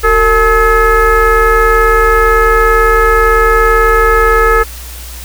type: tone with frequency modulation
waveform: sine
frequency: 871 Hz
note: A5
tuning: 18 cents flat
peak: -5 dBFS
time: 0.03-4.64 s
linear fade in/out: 20 ms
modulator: 416 Hz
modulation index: 2.1
effects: added 60 Hz sine -26 dBFS peak until 5.24 s + white hiss -30 dBFS RMS until 5.24 s